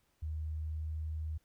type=tone with pitch glide; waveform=sine; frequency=77.78 to 78.28 Hz; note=D#2 to D#2; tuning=0 to +11 cents; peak=-35 dBFS; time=0.22-1.38 s; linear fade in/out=10 ms; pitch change=+11 cents; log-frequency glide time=0.48-1.07 s; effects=pink hiss -75 dBFS RMS until 1.44 s